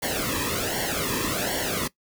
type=noise with flanger; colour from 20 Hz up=pink; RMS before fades=-27 dBFS; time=0.02-1.88 s; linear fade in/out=10 ms; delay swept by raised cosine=0.79 to 1.4 ms; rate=1.3 Hz; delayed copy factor=-0.8; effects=noise-tail reverb RT60 0.1 s tail -19 dB re dry